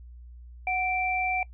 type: tone pair together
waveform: sine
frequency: 739 / 2346 Hz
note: F#5 / D7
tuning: -2 / -2 cents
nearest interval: octave + minor sixth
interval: 2000 cents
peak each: -27 / -28 dBFS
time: 0.67-1.43 s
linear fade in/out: 2 ms
effects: noise-tail reverb RT60 0.1 s tail -23 dB re dry + added 60 Hz sine -43 dBFS peak until 1.53 s